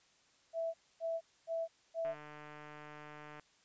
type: tone bursts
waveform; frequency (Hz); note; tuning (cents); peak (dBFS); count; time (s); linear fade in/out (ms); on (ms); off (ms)
sine; 659.3; E5; 0; -34; 4; 0.53-2.15; 50; 210; 260
type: click train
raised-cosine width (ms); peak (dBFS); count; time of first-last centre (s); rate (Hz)
0.5; -36; 203; 2.05-3.397; 150
effects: white hiss -69 dBFS RMS until 3.64 s + resampled to 16000 Hz